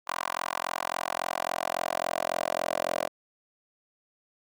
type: tone with high-pass filter sweep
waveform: 10% pulse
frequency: 43.62 Hz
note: F1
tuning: 1 cent flat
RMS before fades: -31 dBFS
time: 0.07-3.08 s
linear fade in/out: 10 ms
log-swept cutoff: 970 to 580 Hz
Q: 3
effects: Opus 48 kbps

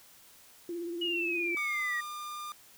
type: tone with vibrato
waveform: sine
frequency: 342.9 Hz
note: F4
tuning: 32 cents flat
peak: -34 dBFS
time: 0.69-1.55 s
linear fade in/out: 2 ms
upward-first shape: triangle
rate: 17 Hz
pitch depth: 50 cents each way
type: exponential sweep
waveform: sine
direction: down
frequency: 2921 to 1879 Hz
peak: -30 dBFS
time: 1.01-2.01 s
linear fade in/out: 10 ms
type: tone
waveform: 45% pulse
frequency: 1202 Hz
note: D6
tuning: 40 cents sharp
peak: -38 dBFS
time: 1.57-2.52 s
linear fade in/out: 0 ms
effects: white hiss -57 dBFS RMS until 2.77 s

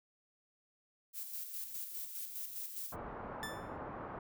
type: noise with tremolo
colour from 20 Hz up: violet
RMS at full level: -42 dBFS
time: 1.13-2.96 s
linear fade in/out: 50 ms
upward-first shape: square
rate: 4.9 Hz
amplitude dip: 45%
type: low-pass noise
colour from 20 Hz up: white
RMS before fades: -45 dBFS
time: 2.92-4.19 s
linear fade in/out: 5 ms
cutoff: 1200 Hz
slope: 24 dB/octave
type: tone with exponential decay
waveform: sawtooth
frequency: 1760 Hz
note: A6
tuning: in tune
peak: -35 dBFS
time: 3.43-3.77 s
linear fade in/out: 0 ms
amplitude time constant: 73 ms
effects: none

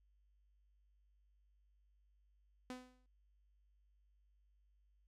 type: tone with exponential decay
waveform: sawtooth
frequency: 252.7 Hz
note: B3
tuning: 40 cents sharp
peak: -39 dBFS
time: 2.7-3.06 s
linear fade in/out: 0 ms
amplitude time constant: 77 ms
effects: added 50 Hz sine -70 dBFS peak until 5.07 s + low-pass 9000 Hz 12 dB/octave

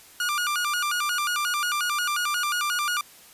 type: tone with vibrato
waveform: sawtooth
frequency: 1308 Hz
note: E6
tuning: 14 cents flat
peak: -20 dBFS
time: 0.2-3.01 s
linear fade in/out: 2 ms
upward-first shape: square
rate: 5.6 Hz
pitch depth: 170 cents each way
effects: white hiss -50 dBFS RMS until 3.33 s + resampled to 32000 Hz

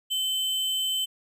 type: tone with sample-and-hold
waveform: sine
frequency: 3064 Hz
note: G7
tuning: 40 cents flat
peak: -24 dBFS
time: 0.1-1.06 s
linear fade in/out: 20 ms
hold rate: 11025 Hz
effects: resampled to 32000 Hz

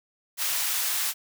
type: high-pass noise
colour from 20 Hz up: white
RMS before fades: -27 dBFS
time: 0.37-1.14 s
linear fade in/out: 50 ms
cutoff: 1000 Hz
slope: 12 dB/octave
effects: none

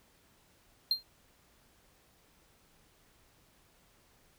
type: tone with exponential decay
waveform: triangle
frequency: 4186 Hz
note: C8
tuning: in tune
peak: -21 dBFS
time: 0.91-1.03 s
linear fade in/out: 2 ms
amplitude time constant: 26 ms
effects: pink hiss -66 dBFS RMS until 4.38 s

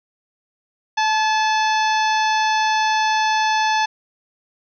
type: harmonic tone with a mistuned harmonic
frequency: 870 Hz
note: A5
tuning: 20 cents flat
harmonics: 1 / 2 / 3 / 4 / 5 / 6 / 7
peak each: -17 / -23 / -27 / -29 / -31 / -33 / -34 dBFS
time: 0.97-3.86 s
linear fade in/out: 10 ms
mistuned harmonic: 2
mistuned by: -26 cents
effects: none

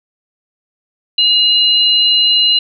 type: tone pair together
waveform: sine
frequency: 2858 / 4042 Hz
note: F7 / B7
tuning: +39 / +39 cents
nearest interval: tritone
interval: 600 cents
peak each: -11 dBFS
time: 1.18-2.59 s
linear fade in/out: 5 ms
effects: none

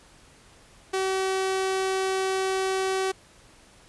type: tone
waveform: sawtooth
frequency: 380.9 Hz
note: G4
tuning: 50 cents flat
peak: -20 dBFS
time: 0.93-3.12 s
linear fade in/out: 10 ms
effects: pink hiss -54 dBFS RMS until 3.88 s + resampled to 24000 Hz

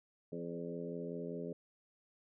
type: harmonic tone with a mistuned harmonic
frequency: 85.1 Hz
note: F2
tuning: 44 cents flat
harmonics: 2 / 3 / 4 / 5 / 6 / 7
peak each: -45 / -46 / -49 / -44 / -49 / -51 dBFS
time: 0.32-1.53 s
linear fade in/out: 5 ms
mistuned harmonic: 6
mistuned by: +21 cents
effects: none

